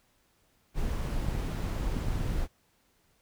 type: noise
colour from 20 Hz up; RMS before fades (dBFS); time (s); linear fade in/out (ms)
brown; -31; 0.74-2.48; 50
type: clicks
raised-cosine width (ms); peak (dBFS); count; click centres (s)
5; -21; 9; 1.286 / 1.351 / 1.642 / 1.968 / 2.085 / 2.155 / 2.209 / 2.261 / 2.292
effects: pink hiss -69 dBFS RMS until 3.21 s